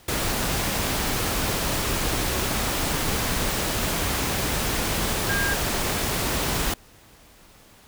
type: tone in noise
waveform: sine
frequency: 1611 Hz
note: G6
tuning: 47 cents sharp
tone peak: -24 dBFS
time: 5.29-5.54 s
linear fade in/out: 5 ms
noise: pink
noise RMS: -25 dBFS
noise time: 0.08-6.74 s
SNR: -2 dB
effects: pink hiss -52 dBFS RMS until 7.87 s